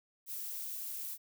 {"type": "noise", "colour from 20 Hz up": "violet", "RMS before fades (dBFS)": -41, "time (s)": [0.26, 1.18], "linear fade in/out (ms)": 50, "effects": []}